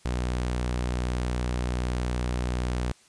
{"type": "tone", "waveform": "sawtooth", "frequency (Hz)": 61.3, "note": "B1", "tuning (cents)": -12, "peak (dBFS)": -22, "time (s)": [0.05, 2.92], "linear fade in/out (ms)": 5, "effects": ["white hiss -58 dBFS RMS until 3.08 s", "resampled to 22050 Hz"]}